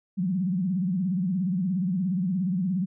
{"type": "tone with vibrato", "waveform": "sine", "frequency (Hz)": 183.8, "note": "F#3", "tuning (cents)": -11, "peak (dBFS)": -23, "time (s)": [0.17, 2.86], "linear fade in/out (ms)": 20, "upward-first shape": "sine", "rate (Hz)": 17, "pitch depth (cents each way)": 150, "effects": []}